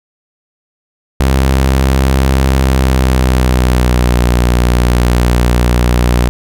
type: tone with pitch glide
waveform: sawtooth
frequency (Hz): 66.3 to 60.45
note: C2 to B1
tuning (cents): +23 to -36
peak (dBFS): -4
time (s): 1.2-6.29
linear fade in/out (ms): 0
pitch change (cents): -159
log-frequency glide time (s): 2.57-4.22
effects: none